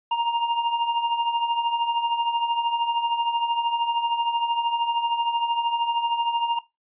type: tone with tremolo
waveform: square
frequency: 936 Hz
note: A#5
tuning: 7 cents sharp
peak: -19 dBFS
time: 0.11-6.59 s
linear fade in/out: 5 ms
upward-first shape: triangle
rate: 13 Hz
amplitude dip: 70%
effects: noise-tail reverb RT60 0.2 s tail -18 dB re dry + resampled to 8000 Hz